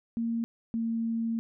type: tone pair in turn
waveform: sine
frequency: 230.6 / 228.2 Hz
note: A#3 / A#3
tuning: -19 / -37 cents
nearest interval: unison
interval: 18 cents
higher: first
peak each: -27 dBFS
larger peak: neither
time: 0.17-0.44 / 0.74-1.39 s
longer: second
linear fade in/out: 0 ms
effects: none